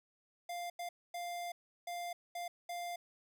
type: tone bursts at uneven times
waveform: square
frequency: 698.5 Hz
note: F5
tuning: in tune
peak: -40 dBFS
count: 6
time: 0.49-0.7 / 0.79-0.89 / 1.14-1.52 / 1.87-2.13 / 2.35-2.48 / 2.69-2.96 s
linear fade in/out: 5 ms
effects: none

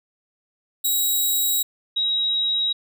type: tone pair in turn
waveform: 5% pulse / sine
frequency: 3846 / 3827 Hz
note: B7 / A#7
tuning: -47 / +45 cents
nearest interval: unison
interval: 8 cents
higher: first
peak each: -11 / -19 dBFS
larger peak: first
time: 0.84-1.63 / 1.96-2.73 s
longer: first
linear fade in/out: 10 ms
effects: none

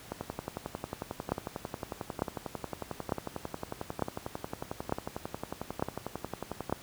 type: two click trains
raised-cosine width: 1 ms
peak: -13 / -20 dBFS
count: 7 / 74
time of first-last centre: 1.32-6.725 / 0.12-6.697 s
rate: 1.11 / 11.1 Hz
effects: pink hiss -50 dBFS RMS until 6.82 s + high-pass 60 Hz 12 dB/octave

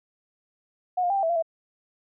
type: tone with pitch steps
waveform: sine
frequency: 728 / 707 / 793 / 784 / 656 / 687 / 655 Hz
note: F#5 / F5 / G5 / G5 / E5 / F5 / E5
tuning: -28 / +21 / +20 / 0 / -9 / -29 / -11 cents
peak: -21 dBFS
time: 0.97-1.425 s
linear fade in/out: 10 ms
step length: 65 ms
effects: none

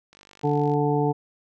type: click train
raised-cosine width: 0.2 ms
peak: -32 dBFS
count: 31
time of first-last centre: 0.13-0.737 s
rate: 49.4 Hz
type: harmonic tone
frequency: 146.4 Hz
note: D3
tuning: 5 cents flat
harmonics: 1 / 2 / 3 / 5 / 6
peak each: -24 / -26 / -24 / -29 / -29 dBFS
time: 0.43-1.13 s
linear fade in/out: 20 ms
effects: none

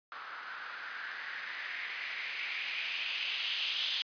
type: noise with low-pass filter sweep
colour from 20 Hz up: violet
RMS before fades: -38 dBFS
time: 0.12-4.02 s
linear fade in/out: 0 ms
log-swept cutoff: 1300 to 3300 Hz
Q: 4
effects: resampled to 11025 Hz

